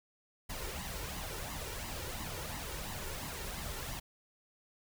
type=noise with flanger; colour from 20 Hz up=pink; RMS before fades=-41 dBFS; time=0.49-4 s; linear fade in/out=10 ms; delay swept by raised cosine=1 to 2.2 ms; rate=2.9 Hz; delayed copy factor=+0.6; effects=none